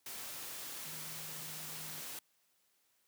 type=tone in noise; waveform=sine; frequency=156.8 Hz; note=D#3; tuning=14 cents sharp; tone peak=-54 dBFS; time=0.86-2.01 s; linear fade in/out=2 ms; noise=white; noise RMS=-45 dBFS; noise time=0.06-2.19 s; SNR=-12 dB; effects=white hiss -75 dBFS RMS until 3.07 s + high-pass 100 Hz 12 dB/octave